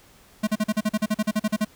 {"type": "tone bursts", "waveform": "square", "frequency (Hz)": 214, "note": "A3", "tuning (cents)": -48, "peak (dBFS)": -20, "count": 15, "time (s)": [0.43, 1.649], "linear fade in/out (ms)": 10, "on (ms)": 43, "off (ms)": 41, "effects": ["pink hiss -54 dBFS RMS until 1.75 s"]}